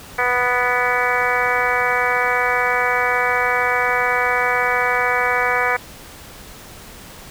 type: harmonic tone with a mistuned harmonic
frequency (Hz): 246.9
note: B3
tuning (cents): 0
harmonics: 2 / 3 / 4 / 5 / 6 / 7 / 8 / 9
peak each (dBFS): -24 / -24 / -24 / -24 / -24 / -24 / -24 / -24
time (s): 0.18-5.77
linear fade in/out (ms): 10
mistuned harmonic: 9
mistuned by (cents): +35
effects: pink hiss -39 dBFS RMS until 7.3 s